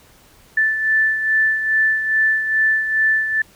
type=beating tone pair; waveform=sine; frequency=1758 / 1760.4 Hz; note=A6 / A6; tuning=-2 / 0 cents; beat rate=2.4 Hz; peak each=-15 / -23 dBFS; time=0.57-3.42 s; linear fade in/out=5 ms; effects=pink hiss -50 dBFS RMS until 3.55 s